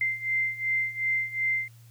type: beating tone pair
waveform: sine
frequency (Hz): 2083 / 2085.7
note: C7 / C7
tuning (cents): -8 / -6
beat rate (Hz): 2.7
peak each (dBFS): -30 / -27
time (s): 0.01-1.68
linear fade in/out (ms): 2
effects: added 116 Hz sine -49 dBFS peak until 1.9 s + white hiss -61 dBFS RMS until 1.9 s